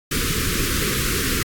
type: band-stop noise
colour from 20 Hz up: pink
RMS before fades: -22 dBFS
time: 0.11-1.43 s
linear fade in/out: 5 ms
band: 470 to 1200 Hz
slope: 48 dB/octave
effects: AAC 64 kbps